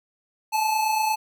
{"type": "tone pair together", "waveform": "square", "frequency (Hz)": [842.3, 871], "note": ["G#5", "A5"], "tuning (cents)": [24, -18], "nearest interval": "minor second", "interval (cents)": 58, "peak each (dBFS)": [-30, -22], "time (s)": [0.52, 1.16], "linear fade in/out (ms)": 20, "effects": []}